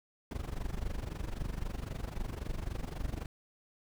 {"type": "noise with amplitude modulation", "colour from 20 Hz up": "brown", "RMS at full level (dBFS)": -34, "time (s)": [0.31, 3.26], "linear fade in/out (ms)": 2, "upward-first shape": "sine", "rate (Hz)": 23.8, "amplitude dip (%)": 85, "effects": []}